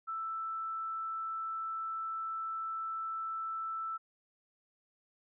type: tone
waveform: sine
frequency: 1323 Hz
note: E6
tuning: 6 cents sharp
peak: -35 dBFS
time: 0.07-3.98 s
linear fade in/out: 20 ms
effects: none